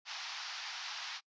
white band-pass noise, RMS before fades -43 dBFS, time 0.05-1.21 s, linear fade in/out 50 ms, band 750 to 5600 Hz, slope 48 dB/octave, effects noise-tail reverb RT60 0.1 s tail -25 dB re dry + resampled to 16000 Hz

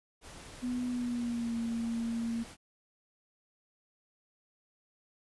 pink noise, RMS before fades -49 dBFS, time 0.21-2.57 s, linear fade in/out 50 ms
sine tone with pitch glide, 247.6 to 231 Hz, B3 to A#3, +5 to -16 cents, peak -31 dBFS, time 0.62-2.44 s, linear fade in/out 20 ms, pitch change -121 cents, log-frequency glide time 0.88-1.56 s
effects resampled to 24000 Hz

